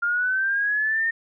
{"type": "linear sweep", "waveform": "sine", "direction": "up", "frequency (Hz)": [1396.9, 1837], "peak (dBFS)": -20, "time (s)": [0.02, 1.11], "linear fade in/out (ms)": 10, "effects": []}